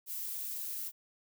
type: noise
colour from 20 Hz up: violet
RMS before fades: -39 dBFS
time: 0.06-0.92 s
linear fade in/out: 50 ms
effects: none